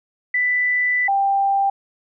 sine tone pair in turn, 1986 / 789.9 Hz, B6 / G5, +9 / +13 cents, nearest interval octave + major third, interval 1596 cents, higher first, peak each -16 / -15 dBFS, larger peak second, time 0.34-1.08 / 1.08-1.7 s, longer first, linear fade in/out 5 ms, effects none

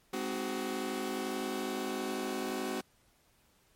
sawtooth chord, Ab dominant seventh, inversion none, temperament just, 207.7 / 259.6 / 311.5 / 373.8 Hz, Ab3 / C4 / Eb4 / Gb4, 0 / -13 / +2 / +18 cents, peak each -37 / -34 / -39 / -33 dBFS, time 0.13-2.81 s, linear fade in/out 5 ms, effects pink hiss -68 dBFS RMS until 3.75 s + MP3 64 kbps

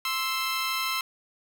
15% pulse tone pair together, 1048.2 / 1318.5 Hz, C6 / E6, +3 / 0 cents, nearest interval major third, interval 397 cents, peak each -23 dBFS, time 0.05-1.01 s, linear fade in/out 2 ms, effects none

